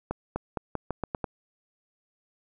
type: accelerating click train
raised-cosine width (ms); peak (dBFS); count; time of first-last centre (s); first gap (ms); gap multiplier
1; -15; 8; 0.11-1.242; 250; 0.85
effects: none